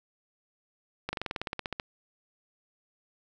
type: slowing click train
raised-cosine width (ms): 0.3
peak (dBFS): -16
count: 14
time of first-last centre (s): 1.09-1.799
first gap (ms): 40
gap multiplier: 1.05
effects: none